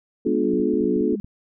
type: chord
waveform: sine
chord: B diminished seventh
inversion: none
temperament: just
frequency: 246.9 / 296.3 / 355.6 / 426.7 Hz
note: B3 / D4 / F4 / Ab4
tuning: 0 / +15 / +31 / +47 cents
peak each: -24 dBFS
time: 0.25-1.16 s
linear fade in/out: 10 ms
type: tone with vibrato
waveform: sine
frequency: 200.2 Hz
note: G3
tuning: 37 cents sharp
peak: -27 dBFS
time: 0.27-1.2 s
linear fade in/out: 0 ms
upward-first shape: sine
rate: 2.7 Hz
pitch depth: 110 cents each way
type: clicks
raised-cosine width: 5 ms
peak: -30 dBFS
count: 9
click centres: 0.537 / 0.601 / 0.739 / 0.809 / 0.844 / 0.964 / 1.01 / 1.127 / 1.245 s
effects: none